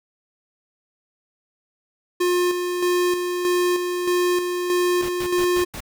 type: tone with tremolo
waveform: square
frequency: 356.3 Hz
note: F4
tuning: 35 cents sharp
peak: -18 dBFS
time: 2.2-5.65 s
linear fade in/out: 10 ms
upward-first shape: square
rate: 1.6 Hz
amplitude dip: 45%
type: noise bursts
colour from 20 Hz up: pink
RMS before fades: -33 dBFS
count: 5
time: 5.02-5.805 s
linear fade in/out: 5 ms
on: 69 ms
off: 110 ms
effects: none